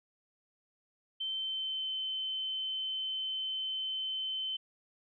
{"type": "tone with pitch glide", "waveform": "sine", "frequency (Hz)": [3097, 3070], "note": ["G7", "G7"], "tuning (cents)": [-22, -37], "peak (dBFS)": -33, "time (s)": [1.2, 4.57], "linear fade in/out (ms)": 10, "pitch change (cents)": -15, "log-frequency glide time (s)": [1.34, 1.9], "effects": []}